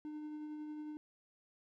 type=tone with tremolo; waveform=triangle; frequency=302.7 Hz; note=D#4; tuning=48 cents flat; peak=-39 dBFS; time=0.05-0.97 s; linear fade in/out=0 ms; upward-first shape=triangle; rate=11 Hz; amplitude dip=30%; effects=none